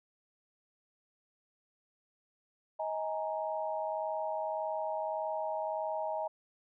sine chord, D# suspended fourth, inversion none, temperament equal with one note detuned, 631.7 / 830.6 / 932.3 Hz, D#5 / G#5 / A#5, +26 / 0 / 0 cents, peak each -35 / -38 / -39 dBFS, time 2.79-6.28 s, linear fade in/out 10 ms, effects none

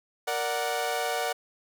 sawtooth chord, Bb augmented, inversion none, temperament equal, 466.2 / 587.3 / 740 Hz, Bb4 / D5 / F#5, 0 / 0 / 0 cents, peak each -29 / -29 / -26 dBFS, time 0.27-1.33 s, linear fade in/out 10 ms, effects none

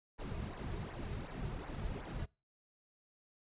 brown noise with flanger, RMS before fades -42 dBFS, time 0.18-2.26 s, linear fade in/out 20 ms, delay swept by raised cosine 0.27 to 3.87 ms, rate 2.7 Hz, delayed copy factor -0.7, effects noise-tail reverb RT60 0.3 s tail -25 dB re dry + resampled to 8000 Hz

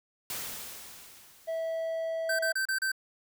white noise with exponential decay, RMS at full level -35 dBFS, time 0.3-2.28 s, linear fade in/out 1 ms, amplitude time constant 430 ms
triangle tone, 653 Hz, E5, 17 cents flat, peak -28 dBFS, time 1.47-2.53 s, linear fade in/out 20 ms
square tone bursts, 1552 Hz, G6, 18 cents flat, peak -28 dBFS, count 5, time 2.29-2.918 s, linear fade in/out 5 ms, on 100 ms, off 32 ms
effects none

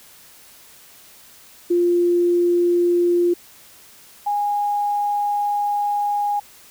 sine tone pair in turn, 349.2 / 822 Hz, F4 / G#5, 0 / -18 cents, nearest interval octave + minor third, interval 1482 cents, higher second, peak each -14 / -18 dBFS, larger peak first, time 1.7-3.34 / 4.26-6.4 s, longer second, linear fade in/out 10 ms, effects white hiss -47 dBFS RMS until 6.7 s

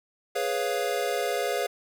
square chord, C# dominant seventh, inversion second, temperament equal, 415.3 / 493.9 / 554.4 / 698.5 Hz, G#4 / B4 / C#5 / E#5, 0 / 0 / 0 / 0 cents, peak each -32 dBFS, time 0.35-1.67 s, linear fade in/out 10 ms, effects none

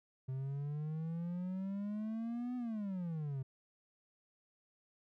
triangle exponential two-way sweep, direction up then down, 129.5 to 251.2 to 129.5 Hz, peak -35 dBFS, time 0.28-3.43 s, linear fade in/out 10 ms, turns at 2.56 s, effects none

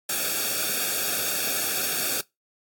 white noise with comb filter, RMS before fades -26 dBFS, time 0.09-2.21 s, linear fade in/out 5 ms, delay 0.99 ms, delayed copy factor -0.95, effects noise-tail reverb RT60 0.2 s tail -23 dB re dry + AAC 64 kbps

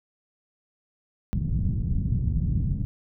white low-pass noise, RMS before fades -25 dBFS, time 1.33-2.85 s, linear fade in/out 0 ms, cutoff 160 Hz, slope 24 dB/octave, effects none

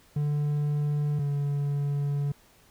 triangle tone pair in turn, 147.2 / 143.01 Hz, D3 / D3, +4 / -46 cents, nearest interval unison, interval 50 cents, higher first, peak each -22 / -23 dBFS, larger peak first, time 0.16-1.19 / 1.19-2.32 s, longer second, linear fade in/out 5 ms, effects pink hiss -59 dBFS RMS until 2.7 s

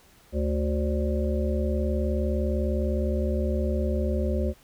harmonic tone with a mistuned harmonic, 73.42 Hz, D2, in tune, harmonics 1 / 3 / 5 / 7 / 8, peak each -25 / -30 / -32 / -33 / -34 dBFS, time 0.32-4.54 s, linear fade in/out 50 ms, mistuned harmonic 7, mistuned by +46 cents, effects pink hiss -57 dBFS RMS until 4.63 s

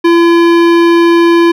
sine tone with hard clipping, 339.2 Hz, E4, 50 cents sharp, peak -6 dBFS, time 0.04-1.52 s, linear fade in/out 10 ms, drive 17 dB, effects none

